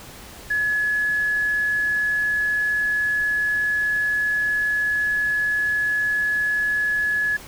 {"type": "tone", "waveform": "triangle", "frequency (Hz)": 1698, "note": "G#6", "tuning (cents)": 38, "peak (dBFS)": -15, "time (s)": [0.5, 7.37], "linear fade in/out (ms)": 10, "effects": ["tanh soft clip ceiling -17 dBFS", "pink hiss -41 dBFS RMS until 7.47 s"]}